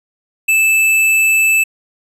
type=tone; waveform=square; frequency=2630 Hz; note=E7; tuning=5 cents flat; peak=-10 dBFS; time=0.48-1.64 s; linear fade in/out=10 ms; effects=resampled to 32000 Hz